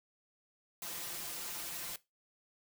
white noise with comb filter, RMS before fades -42 dBFS, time 0.82-1.96 s, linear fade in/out 2 ms, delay 5.8 ms, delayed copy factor +0.95, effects noise-tail reverb RT60 0.2 s tail -18 dB re dry

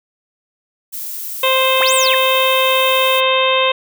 violet noise, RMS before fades -26 dBFS, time 0.92-3.21 s, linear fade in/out 20 ms
harmonic tone, 523.3 Hz, C5, in tune, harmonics 1 / 2 / 3 / 4 / 5 / 6 / 7, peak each -16 / -17 / -28 / -24 / -19 / -21 / -21 dBFS, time 1.43-3.72 s, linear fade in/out 5 ms
sine linear two-way sweep, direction up then down, 139.7 to 8870 to 1469 Hz, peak -17 dBFS, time 1.8-2.15 s, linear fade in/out 10 ms, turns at 1.94 s
effects none

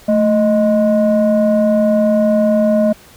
sine tone pair together, 220 / 622.3 Hz, A3 / D#5, 0 / 0 cents, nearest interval octave + tritone, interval 1800 cents, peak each -11 dBFS, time 0.08-2.93 s, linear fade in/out 10 ms, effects tanh soft clip ceiling -6 dBFS + pink hiss -43 dBFS RMS until 3.16 s

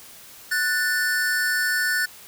square tone pair together, 1480 / 1773.2 Hz, F#6 / A6, 0 / +13 cents, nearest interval minor third, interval 313 cents, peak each -24 dBFS, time 0.51-2.06 s, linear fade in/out 10 ms, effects white hiss -45 dBFS RMS until 2.27 s

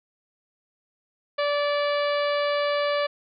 harmonic tone, 580 Hz, D5, 22 cents flat, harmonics 1 / 2 / 3 / 4 / 5 / 6 / 7 / 8, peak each -23 / -29 / -33 / -35 / -37 / -39 / -40 / -41 dBFS, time 1.38-3.07 s, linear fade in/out 10 ms, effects none

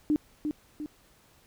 sine tone with echo, 300.9 Hz, D4, 42 cents sharp, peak -21 dBFS, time 0.1-0.16 s, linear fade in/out 0 ms, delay 350 ms, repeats 2, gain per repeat -6 dB, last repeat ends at 0.86 s, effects pink hiss -61 dBFS RMS until 1.46 s

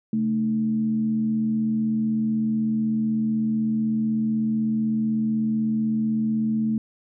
sine tone with frequency modulation, 220.1 Hz, A3, 1 cent sharp, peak -20 dBFS, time 0.13-6.78 s, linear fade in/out 2 ms, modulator 84 Hz, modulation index 0.37, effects none

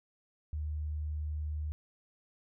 sine tone, 75.9 Hz, D#2, 42 cents flat, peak -33 dBFS, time 0.53-1.72 s, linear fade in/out 0 ms, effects none

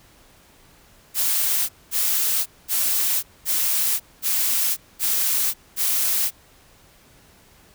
blue noise bursts, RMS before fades -21 dBFS, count 7, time 1.14-6.31 s, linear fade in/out 50 ms, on 550 ms, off 220 ms, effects pink hiss -53 dBFS RMS until 7.74 s

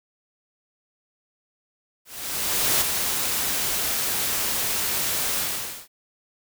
white noise with ADSR envelope, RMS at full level -20 dBFS, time 2.05-5.88 s, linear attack 760 ms, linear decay 15 ms, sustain -5 dB, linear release 500 ms, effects none

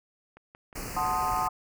click train, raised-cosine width 0.5 ms, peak -34 dBFS, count 5, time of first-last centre 0.37-1.087 s, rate 5.58 Hz
pink band-stop noise, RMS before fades -37 dBFS, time 0.75-1.48 s, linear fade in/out 10 ms, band 2800 to 4400 Hz, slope 96 dB/octave
sine chord, F# diminished seventh, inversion none, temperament equal with one note detuned, 737.9 / 880 / 1046.5 / 1244.5 Hz, F#5 / A5 / C6 / Eb6, -5 / 0 / 0 / 0 cents, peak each -31 dBFS, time 0.96-1.49 s, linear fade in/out 10 ms
effects none

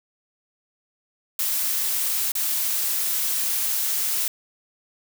blue noise with dropouts, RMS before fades -24 dBFS, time 1.39-4.28 s, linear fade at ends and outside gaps 2 ms, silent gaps 2.319-2.352 s, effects none

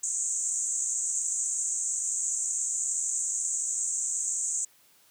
white band-pass noise, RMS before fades -30 dBFS, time 0.03-4.65 s, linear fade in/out 5 ms, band 6500 to 8200 Hz, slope 96 dB/octave, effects white hiss -61 dBFS RMS until 5.1 s + high-pass 80 Hz 12 dB/octave

